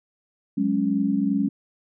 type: chord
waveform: sine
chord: F# suspended second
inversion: none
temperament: equal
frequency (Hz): 185 / 207.7 / 277.2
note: F#3 / G#3 / C#4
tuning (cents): 0 / 0 / 0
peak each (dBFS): -27 / -23 / -23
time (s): 0.57-1.49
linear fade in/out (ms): 10
effects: none